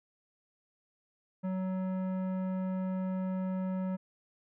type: tone with tanh clipping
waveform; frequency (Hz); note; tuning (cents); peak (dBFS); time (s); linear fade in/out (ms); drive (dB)
sine; 187; F#3; +19; -33; 1.43-3.97; 20; 14
effects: none